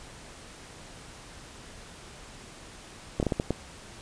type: slowing click train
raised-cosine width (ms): 2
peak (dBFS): -12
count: 6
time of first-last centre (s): 3.2-3.506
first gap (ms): 28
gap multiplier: 1.4
effects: pink hiss -47 dBFS RMS until 4.01 s + resampled to 22050 Hz